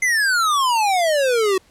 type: exponential sweep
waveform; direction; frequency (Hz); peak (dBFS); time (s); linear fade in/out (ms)
square; down; 2093 to 368.8; -16; 0.02-1.58; 5
effects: pink hiss -55 dBFS RMS until 1.7 s + low-pass 11000 Hz 12 dB/octave